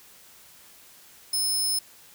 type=tone; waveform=20% pulse; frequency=5210 Hz; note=E8; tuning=21 cents flat; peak=-18 dBFS; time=1.33-1.79 s; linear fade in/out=5 ms; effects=white hiss -52 dBFS RMS until 2.14 s